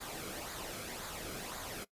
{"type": "noise with flanger", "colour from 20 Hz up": "pink", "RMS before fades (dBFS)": -43, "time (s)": [0, 1.85], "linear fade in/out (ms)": 20, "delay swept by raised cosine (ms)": [0.35, 1.11], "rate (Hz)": 1.9, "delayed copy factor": -0.55, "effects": ["noise-tail reverb RT60 0.1 s tail -19 dB re dry", "resampled to 32000 Hz"]}